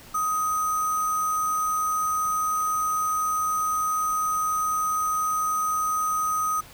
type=tone with sample-and-hold; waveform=sine; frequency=1253 Hz; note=D#6; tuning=12 cents sharp; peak=-22 dBFS; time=0.14-6.61 s; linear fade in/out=10 ms; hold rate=7350 Hz; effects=pink hiss -47 dBFS RMS until 6.73 s